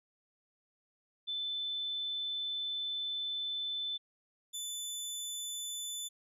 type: tone pair in turn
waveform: sine / 20% pulse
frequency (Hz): 3520 / 3506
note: A7 / A7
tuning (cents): 0 / -7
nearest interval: unison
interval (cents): 7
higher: first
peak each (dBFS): -34 / -32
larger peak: second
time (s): 1.27-3.98 / 4.53-6.09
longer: first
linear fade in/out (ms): 20
effects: none